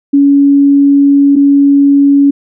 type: tone pair in turn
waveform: sine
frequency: 281.2 / 281.2 Hz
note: C#4 / C#4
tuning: +25 / +25 cents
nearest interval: unison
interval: 0 cents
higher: neither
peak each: -3 dBFS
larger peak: neither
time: 0.13-1.36 / 1.36-2.31 s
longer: first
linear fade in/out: 10 ms
effects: none